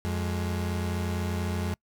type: tone pair together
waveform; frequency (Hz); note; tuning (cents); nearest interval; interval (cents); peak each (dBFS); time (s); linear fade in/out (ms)
35% pulse; 88.58 / 209.4; F2 / G#3; +25 / +15; octave + minor third; 1490; -27 / -32; 0.05-1.74; 0
effects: noise-tail reverb RT60 0.1 s tail -26 dB re dry